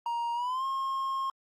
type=tone with pitch glide; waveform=triangle; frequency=940 to 1073.6 Hz; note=A#5 to C6; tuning=+14 to +44 cents; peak=-27 dBFS; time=0.06-1.3 s; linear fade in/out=2 ms; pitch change=+230 cents; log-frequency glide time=0.34-0.65 s; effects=Opus 48 kbps